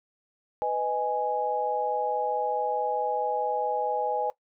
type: chord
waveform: sine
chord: G# minor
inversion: first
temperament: just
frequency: 498.4 / 623 / 830.6 Hz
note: B4 / D#5 / G#5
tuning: +16 / +2 / 0 cents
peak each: -30 / -32 / -27 dBFS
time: 0.62-4.3 s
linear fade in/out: 0 ms
effects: noise-tail reverb RT60 0.1 s tail -18 dB re dry